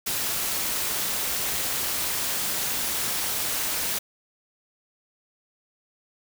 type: noise with amplitude modulation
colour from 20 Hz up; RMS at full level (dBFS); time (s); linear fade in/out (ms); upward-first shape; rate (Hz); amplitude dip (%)
white; -25; 0.06-3.99; 10; sine; 226; 50
effects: none

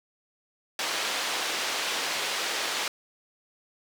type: band-pass noise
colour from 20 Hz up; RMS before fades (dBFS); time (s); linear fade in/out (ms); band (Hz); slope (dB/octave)
white; -30; 0.79-2.88; 2; 390 to 4400; 12
effects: none

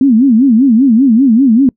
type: tone with vibrato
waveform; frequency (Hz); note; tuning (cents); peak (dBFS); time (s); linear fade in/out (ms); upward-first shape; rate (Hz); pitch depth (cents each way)
sine; 246.4; B3; -4; -4; 0.01-1.69; 2; sine; 5.1; 230
effects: noise-tail reverb RT60 0.1 s tail -26 dB re dry

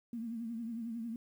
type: tone with vibrato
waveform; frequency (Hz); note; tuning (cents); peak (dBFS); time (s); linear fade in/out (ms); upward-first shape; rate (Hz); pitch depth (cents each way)
sine; 230; A#3; -23; -37; 0.13-1.16; 2; triangle; 11; 85
effects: 11-bit

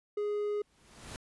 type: tone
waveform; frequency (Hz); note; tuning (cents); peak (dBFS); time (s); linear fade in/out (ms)
triangle; 415.3; G#4; 0; -28; 0.17-0.62; 5
type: noise with exponential growth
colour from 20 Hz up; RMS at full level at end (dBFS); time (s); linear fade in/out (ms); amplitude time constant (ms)
pink; -42; 0.51-1.16; 0; 140
effects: resampled to 24000 Hz

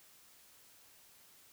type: silence
effects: white hiss -62 dBFS RMS until 1.52 s

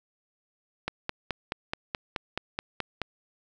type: click train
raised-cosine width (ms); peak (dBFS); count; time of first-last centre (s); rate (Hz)
0.3; -13; 11; 0.88-3.017; 4.68
effects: none

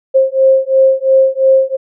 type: beating tone pair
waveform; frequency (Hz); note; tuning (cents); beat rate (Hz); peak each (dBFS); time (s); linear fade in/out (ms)
sine; 530 / 532.9; C5 / C5; +22 / +32; 2.9; -10; 0.14-1.77; 20
effects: none

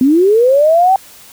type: linear sweep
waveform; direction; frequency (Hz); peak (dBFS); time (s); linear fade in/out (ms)
sine; up; 246.9 to 784; -6; 0.01-0.96; 2
effects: white hiss -39 dBFS RMS until 1.32 s

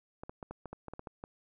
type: clicks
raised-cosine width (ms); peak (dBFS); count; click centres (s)
1; -28; 11; 0.235 / 0.295 / 0.428 / 0.51 / 0.657 / 0.73 / 0.883 / 0.936 / 0.994 / 1.072 / 1.239
effects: none

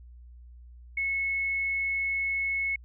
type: tone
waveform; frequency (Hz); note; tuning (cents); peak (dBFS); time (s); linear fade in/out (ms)
sine; 2193; C#7; -19; -26; 0.97-2.76; 5
effects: added 60 Hz sine -46 dBFS peak until 2.84 s

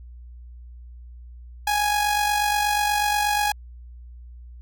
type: tone with amplitude modulation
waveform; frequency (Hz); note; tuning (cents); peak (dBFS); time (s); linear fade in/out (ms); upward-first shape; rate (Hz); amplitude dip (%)
sawtooth; 830.6; G#5; 0; -14; 1.67-3.52; 5; sine; 48.3; 45
effects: added 60 Hz sine -39 dBFS peak until 4.61 s

